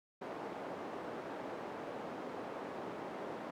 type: band-pass noise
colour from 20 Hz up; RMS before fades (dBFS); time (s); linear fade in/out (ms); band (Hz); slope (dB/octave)
white; -44; 0.21-3.51; 10; 240 to 680; 12
effects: none